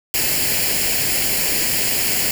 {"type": "noise with comb filter", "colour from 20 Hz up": "white", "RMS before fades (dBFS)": -19, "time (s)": [0.14, 2.31], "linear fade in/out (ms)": 2, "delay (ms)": 0.41, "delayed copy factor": 0.65, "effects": []}